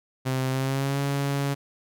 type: tone with pitch glide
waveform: sawtooth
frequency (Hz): 130.8 to 140.19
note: C3 to C#3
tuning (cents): 0 to +20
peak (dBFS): -20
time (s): 0.25-1.55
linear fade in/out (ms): 20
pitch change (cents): +120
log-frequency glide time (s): 0.48-1
effects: none